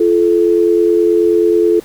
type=tone pair together; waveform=sine; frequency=343.9 / 433.3 Hz; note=F4 / A4; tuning=-27 / -27 cents; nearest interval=major third; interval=400 cents; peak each=-11 dBFS; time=0-1.8 s; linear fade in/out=5 ms; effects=pink hiss -40 dBFS RMS until 1.84 s